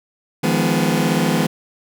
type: chord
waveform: sawtooth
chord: F half-diminished seventh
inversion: third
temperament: just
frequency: 157.15 / 174.61 / 209.5 / 251.4 Hz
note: Eb3 / F3 / Ab3 / Cb4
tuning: +18 / 0 / +15 / +31 cents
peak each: -17 dBFS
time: 0.43-1.47 s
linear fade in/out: 10 ms
effects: none